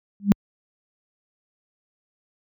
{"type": "tone with exponential growth", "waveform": "sine", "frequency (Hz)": 201.3, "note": "G3", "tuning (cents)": 46, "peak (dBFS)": -7, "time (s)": [0.2, 0.32], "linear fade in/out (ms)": 0, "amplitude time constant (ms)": 25, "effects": ["high-pass 60 Hz 12 dB/octave"]}